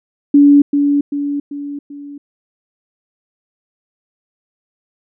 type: tone with echo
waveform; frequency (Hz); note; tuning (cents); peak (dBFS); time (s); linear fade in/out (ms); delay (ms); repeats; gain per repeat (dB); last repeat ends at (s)
sine; 286.3; D4; -44; -4; 0.34-0.62; 5; 390; 4; -6; 2.18
effects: none